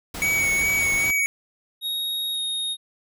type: noise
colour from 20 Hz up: pink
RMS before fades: -33 dBFS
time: 0.14-1.11 s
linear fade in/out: 5 ms
type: tone with vibrato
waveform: square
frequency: 2243 Hz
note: C#7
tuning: 20 cents sharp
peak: -20 dBFS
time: 0.22-1.26 s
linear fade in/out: 0 ms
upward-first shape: sine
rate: 2.5 Hz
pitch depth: 22 cents each way
type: tone with pitch glide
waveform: square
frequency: 3759 to 3724 Hz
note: A#7 to A#7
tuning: +14 to -2 cents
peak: -25 dBFS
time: 1.81-2.77 s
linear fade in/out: 50 ms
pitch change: -16 cents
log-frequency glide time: 2.33-2.4 s
effects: none